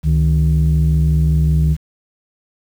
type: tone pair together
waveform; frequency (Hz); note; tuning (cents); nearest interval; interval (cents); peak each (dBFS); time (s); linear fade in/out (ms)
sine; 70.18 / 155.56; C#2 / D#3; +22 / 0; octave + major second; 1378; -12; 0.03-1.77; 50
effects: tanh soft clip ceiling -7 dBFS + 7-bit